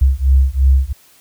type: beating tone pair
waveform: sine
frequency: 65.41 / 68.31 Hz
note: C2 / C#2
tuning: 0 / -25 cents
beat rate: 2.9 Hz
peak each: -12 dBFS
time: 0.01-0.93 s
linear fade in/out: 10 ms
effects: white hiss -49 dBFS RMS until 1.2 s